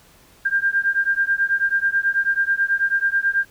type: beating tone pair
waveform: sine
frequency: 1592 / 1601.2 Hz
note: G6 / G6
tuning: +26 / +36 cents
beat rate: 9.2 Hz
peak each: -20 dBFS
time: 0.45-3.45 s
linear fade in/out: 10 ms
effects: pink hiss -52 dBFS RMS until 3.5 s